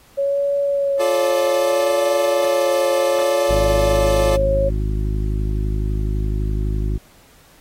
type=tone with vibrato; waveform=sine; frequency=554.4 Hz; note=C#5; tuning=in tune; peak=-16 dBFS; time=0.17-4.7 s; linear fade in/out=20 ms; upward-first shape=sine; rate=0.64 Hz; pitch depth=32 cents each way
type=chord; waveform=25% pulse; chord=D minor; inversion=first; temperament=equal with one note detuned; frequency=349.2 / 432.7 / 587.3 Hz; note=F4 / A4 / D5; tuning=0 / -29 / 0 cents; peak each=-20 / -21 / -21 dBFS; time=0.99-4.37 s; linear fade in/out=20 ms
type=harmonic tone; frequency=51.91 Hz; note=G#1; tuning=in tune; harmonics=1 / 2 / 3 / 4 / 5 / 6 / 7; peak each=-19 / -25 / -30 / -34 / -35 / -36 / -34 dBFS; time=3.49-6.98 s; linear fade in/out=10 ms
effects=pink hiss -51 dBFS RMS until 7.6 s + AAC 48 kbps